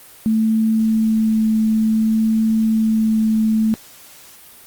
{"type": "tone with vibrato", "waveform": "sine", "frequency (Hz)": 220.3, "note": "A3", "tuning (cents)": 2, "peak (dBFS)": -13, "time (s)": [0.26, 3.74], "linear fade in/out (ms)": 0, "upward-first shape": "sine", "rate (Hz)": 0.56, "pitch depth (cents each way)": 8, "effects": ["white hiss -43 dBFS RMS until 4.66 s", "Opus 32 kbps"]}